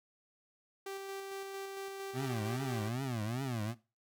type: tone with tremolo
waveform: sawtooth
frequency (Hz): 390.6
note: G4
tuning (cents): -6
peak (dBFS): -36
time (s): 0.86-2.89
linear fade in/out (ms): 5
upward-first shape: square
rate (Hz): 4.4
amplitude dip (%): 25
type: tone with vibrato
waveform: 25% pulse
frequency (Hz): 120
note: B2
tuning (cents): -49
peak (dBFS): -31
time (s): 2.13-3.75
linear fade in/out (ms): 50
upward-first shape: triangle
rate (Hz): 2.5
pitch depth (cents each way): 270
effects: noise-tail reverb RT60 0.3 s tail -19 dB re dry